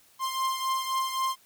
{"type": "beating tone pair", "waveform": "45% pulse", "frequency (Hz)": [1051, 1054.8], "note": ["C6", "C6"], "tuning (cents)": [7, 14], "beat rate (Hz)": 3.8, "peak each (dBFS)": [-28, -33], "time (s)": [0.19, 1.36], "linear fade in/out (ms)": 50, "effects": ["white hiss -60 dBFS RMS until 1.45 s"]}